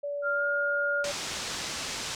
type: tone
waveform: sine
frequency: 575 Hz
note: D5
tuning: 37 cents flat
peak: -30 dBFS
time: 0.03-1.12 s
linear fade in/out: 10 ms
type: tone with pitch glide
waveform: sine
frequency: 1396.9 to 1418 Hz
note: F6 to F6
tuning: 0 to +26 cents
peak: -26 dBFS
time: 0.22-1.06 s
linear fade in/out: 50 ms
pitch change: +26 cents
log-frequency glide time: 0.33-0.44 s
type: low-pass noise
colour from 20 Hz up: white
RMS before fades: -35 dBFS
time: 1.04-2.15 s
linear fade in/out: 2 ms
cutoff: 7000 Hz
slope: 24 dB/octave
effects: none